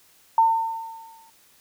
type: tone with exponential decay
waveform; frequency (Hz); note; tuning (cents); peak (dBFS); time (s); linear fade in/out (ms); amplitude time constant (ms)
sine; 904; A5; +47; -12; 0.38-1.3; 2; 200
effects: white hiss -57 dBFS RMS until 1.6 s